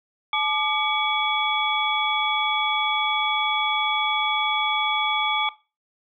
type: tone cluster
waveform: sine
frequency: 858 / 1195 / 2267 / 3380 Hz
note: A5 / D6 / C#7 / G#7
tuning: -44 / +30 / +38 / +30 cents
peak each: -26 dBFS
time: 0.33-5.49 s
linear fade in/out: 2 ms
effects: noise-tail reverb RT60 0.3 s tail -18 dB re dry